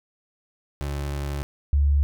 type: tone pair in turn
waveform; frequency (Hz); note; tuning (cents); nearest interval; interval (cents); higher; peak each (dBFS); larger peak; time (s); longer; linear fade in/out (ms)
30% pulse / sine; 71 / 71.41; C#2 / D2; +42 / -48; unison; 10; second; -24 / -16; second; 0.81-1.43 / 1.73-2.03; first; 0
effects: none